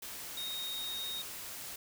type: tone in noise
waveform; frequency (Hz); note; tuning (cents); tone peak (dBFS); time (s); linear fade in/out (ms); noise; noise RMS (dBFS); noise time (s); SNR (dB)
sine; 3729; A#7; 0; -37; 0.37-1.22; 5; white; -44; 0.02-1.76; +4
effects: none